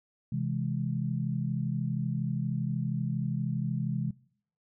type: chord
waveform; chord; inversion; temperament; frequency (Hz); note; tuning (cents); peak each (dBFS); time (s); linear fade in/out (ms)
sine; C augmented; none; equal with one note detuned; 130.81 / 163.49 / 207.7; C3 / E3 / G#3; 0 / -14 / 0; -31 / -33 / -34; 0.32-4.11; 5
effects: noise-tail reverb RT60 0.6 s tail -22 dB re dry